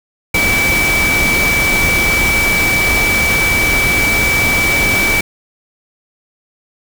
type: tone in noise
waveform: sine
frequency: 2302 Hz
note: D7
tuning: 35 cents flat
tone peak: -12 dBFS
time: 0.34-5.21 s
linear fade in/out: 5 ms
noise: pink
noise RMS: -17 dBFS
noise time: 0.34-5.21 s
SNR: +2 dB
effects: none